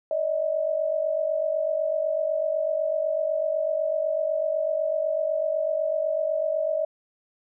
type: tone pair together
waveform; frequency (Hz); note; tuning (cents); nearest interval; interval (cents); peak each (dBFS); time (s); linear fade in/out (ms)
sine; 585 / 633; D5 / D#5; -7 / +30; minor second; 137; -27 / -24; 0.11-6.85; 2
effects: none